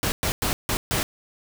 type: noise bursts at uneven times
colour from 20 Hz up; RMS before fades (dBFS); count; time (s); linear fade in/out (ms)
pink; -24; 5; 0.03-0.12 / 0.23-0.32 / 0.42-0.53 / 0.69-0.77 / 0.91-1.03; 0
effects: none